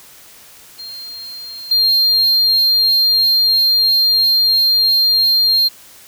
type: tone with level steps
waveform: triangle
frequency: 4199 Hz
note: C8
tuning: 5 cents sharp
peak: -27 / -9 dBFS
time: 0.78-5.69 s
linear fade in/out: 20 ms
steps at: 1.71 s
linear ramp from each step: 5 ms
effects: white hiss -42 dBFS RMS until 6.07 s